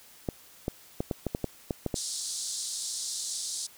clicks, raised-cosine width 2 ms, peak -15 dBFS, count 10, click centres 0.288 / 0.681 / 1.005 / 1.112 / 1.267 / 1.349 / 1.443 / 1.708 / 1.863 / 1.942 s
white band-pass noise, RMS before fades -35 dBFS, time 1.95-3.67 s, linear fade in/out 10 ms, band 3800 to 9400 Hz, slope 48 dB/octave
effects white hiss -54 dBFS RMS until 3.77 s

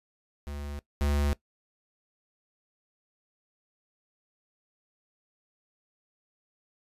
square tone pair in turn, 72.1 / 72.1 Hz, D2 / D2, -31 / -31 cents, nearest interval unison, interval 0 cents, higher neither, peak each -36 / -25 dBFS, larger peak second, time 0.47-0.79 / 1.01-1.33 s, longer neither, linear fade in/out 0 ms, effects noise-tail reverb RT60 0.1 s tail -19 dB re dry + resampled to 32000 Hz

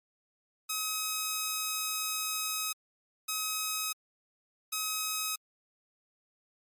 5% pulse tone bursts at uneven times, 1271 Hz, D#6, 36 cents sharp, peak -19 dBFS, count 3, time 0.69-2.73 / 3.28-3.93 / 4.72-5.36 s, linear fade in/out 10 ms, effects MP3 64 kbps

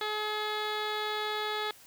15% pulse tone with low-pass filter, 424.8 Hz, G#4, 39 cents sharp, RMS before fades -33 dBFS, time 0.01-1.71 s, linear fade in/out 2 ms, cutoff 3300 Hz, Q 4.9, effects white hiss -55 dBFS RMS until 1.86 s

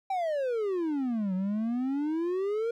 triangle exponential two-way sweep, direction down then up, 789 to 182.6 to 473.7 Hz, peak -25 dBFS, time 0.1-2.71 s, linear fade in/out 5 ms, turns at 1.34 s, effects none

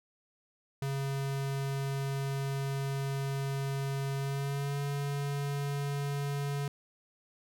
square tone with pitch glide, 137.4 to 141.84 Hz, C#3 to C#3, -15 to +40 cents, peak -32 dBFS, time 0.82-6.68 s, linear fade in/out 2 ms, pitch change +55 cents, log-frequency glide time 4.17-4.79 s, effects none

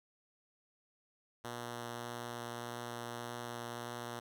5% pulse tone with vibrato, 119.3 Hz, A#2, 41 cents sharp, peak -30 dBFS, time 1.44-4.2 s, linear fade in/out 10 ms, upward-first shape triangle, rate 1.7 Hz, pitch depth 9 cents each way, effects none

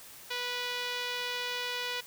5% pulse tone with low-pass filter, 490.9 Hz, B4, 10 cents flat, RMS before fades -35 dBFS, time 0.3-2.01 s, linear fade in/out 10 ms, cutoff 3800 Hz, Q 1.2, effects white hiss -50 dBFS RMS until 2.06 s

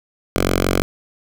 5% pulse tone with notch filter, 45.76 Hz, F#1, 18 cents flat, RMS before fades -18 dBFS, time 0.36-0.82 s, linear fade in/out 0 ms, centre 160 Hz, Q 1.9, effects none

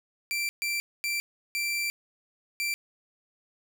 sawtooth tone bursts at uneven times, 2349 Hz, D7, in tune, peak -24 dBFS, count 5, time 0.31-0.49 / 0.62-0.8 / 1.04-1.2 / 1.55-1.9 / 2.6-2.74 s, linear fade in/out 0 ms, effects none

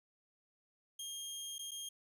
20% pulse tone with dropouts, 3225 Hz, G7, 48 cents sharp, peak -37 dBFS, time 0.99-1.89 s, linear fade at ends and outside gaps 5 ms, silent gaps 1.583-1.591 / 1.71-1.715 s, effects none

